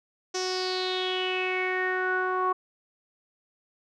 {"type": "tone with low-pass filter sweep", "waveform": "sawtooth", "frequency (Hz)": 370, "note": "F#4", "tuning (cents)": 0, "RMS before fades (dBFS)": -28, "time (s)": [0.34, 2.53], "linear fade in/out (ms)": 10, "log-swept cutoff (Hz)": [5900, 1100], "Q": 6.7, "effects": []}